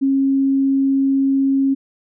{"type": "tone", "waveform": "sine", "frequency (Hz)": 271.6, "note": "C#4", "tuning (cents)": -35, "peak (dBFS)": -13, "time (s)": [0.01, 1.75], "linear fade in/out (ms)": 20, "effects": []}